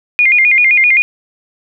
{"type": "tone with vibrato", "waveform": "sine", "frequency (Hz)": 2272, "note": "C#7", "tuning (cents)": 42, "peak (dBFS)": -6, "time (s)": [0.19, 1.02], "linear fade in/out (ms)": 0, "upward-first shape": "square", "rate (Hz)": 7.7, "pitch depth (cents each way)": 130, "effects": []}